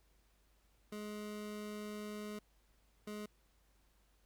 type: tone bursts at uneven times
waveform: 25% pulse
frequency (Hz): 210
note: G#3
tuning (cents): +19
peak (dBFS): -39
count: 2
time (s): 0.92-2.39 / 3.07-3.26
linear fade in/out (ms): 5
effects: added 50 Hz sine -70 dBFS peak until 4.25 s + pink hiss -75 dBFS RMS until 4.25 s